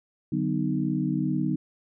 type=tone cluster; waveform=sine; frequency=149.6 / 188.9 / 251 / 309.5 Hz; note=D3 / F#3 / B3 / D#4; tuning=+32 / +36 / +28 / -9 cents; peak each=-29 dBFS; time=0.32-1.56 s; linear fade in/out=5 ms; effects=none